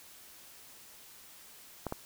clicks, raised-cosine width 1 ms, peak -20 dBFS, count 2, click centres 1.867 / 1.924 s, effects white hiss -54 dBFS RMS until 2.05 s

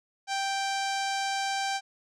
sawtooth tone with low-pass filter, 784 Hz, G5, in tune, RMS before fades -30 dBFS, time 0.27-1.81 s, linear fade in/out 50 ms, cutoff 6300 Hz, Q 1.7, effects none

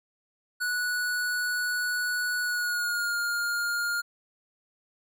square tone with pitch glide, 1472 to 1413.7 Hz, F#6 to F6, -9 to +21 cents, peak -27 dBFS, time 0.6-4.02 s, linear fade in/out 20 ms, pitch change -70 cents, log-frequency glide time 2.41-3.17 s, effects none

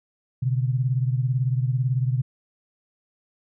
sine beating tone pair, 124.6 / 142.6 Hz, B2 / C#3, +16 / +49 cents, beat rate 18 Hz, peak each -21 / -26 dBFS, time 0.42-2.22 s, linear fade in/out 10 ms, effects none

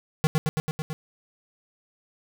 square tone with echo, 156 Hz, D#3, 5 cents sharp, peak -18 dBFS, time 0.24-0.27 s, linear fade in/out 0 ms, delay 110 ms, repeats 6, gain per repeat -2 dB, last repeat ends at 0.93 s, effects none

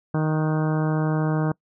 harmonic tone with a mistuned harmonic, 155.6 Hz, D#3, in tune, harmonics 1 / 2 / 3 / 4 / 5 / 6 / 7 / 8 / 9 / 10, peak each -21 / -27 / -31 / -33 / -35 / -37 / -38 / -39 / -40 / -41 dBFS, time 0.14-1.52 s, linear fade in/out 5 ms, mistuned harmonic 9, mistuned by +50 cents, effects noise-tail reverb RT60 0.1 s tail -25 dB re dry

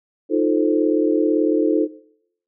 sine chord, F dominant seventh, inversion third, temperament equal with one note detuned, 311.1 / 349.2 / 438 / 523.3 Hz, Eb4 / F4 / A4 / C5, 0 / 0 / -8 / 0 cents, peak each -19 / -21 / -20 / -25 dBFS, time 0.29-1.88 s, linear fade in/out 50 ms, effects noise-tail reverb RT60 0.7 s tail -18 dB re dry

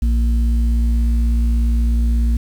sine tone pair together, 58.27 / 233.1 Hz, A#1 / A#3, 0 / 0 cents, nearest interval 2 octaves, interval 2400 cents, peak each -12 / -24 dBFS, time 0.02-2.37 s, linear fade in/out 5 ms, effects tanh soft clip ceiling -7 dBFS + 7-bit

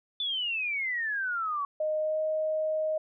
sine exponential sweep, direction down, 3520 to 1108.7 Hz, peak -28 dBFS, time 0.2-1.65 s, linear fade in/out 2 ms
sine tone with pitch glide, 618 to 624.5 Hz, D#5 to D#5, -12 to +6 cents, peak -26 dBFS, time 1.8-2.98 s, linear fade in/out 5 ms, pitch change +18 cents, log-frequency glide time 1.99-2.2 s
effects none

